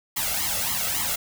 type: noise with flanger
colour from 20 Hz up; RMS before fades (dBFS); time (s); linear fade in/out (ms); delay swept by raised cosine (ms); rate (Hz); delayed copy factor
white; -26; 0.16-1.16; 10; 0.96 to 1.5; 3.6; +0.9
effects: none